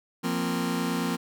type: chord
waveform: sawtooth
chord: F suspended fourth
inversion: none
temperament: just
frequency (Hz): 174.61 / 232.8 / 261.9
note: F3 / Bb3 / C4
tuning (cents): 0 / -2 / +2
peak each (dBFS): -26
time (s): 0.23-1.17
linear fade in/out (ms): 20
effects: none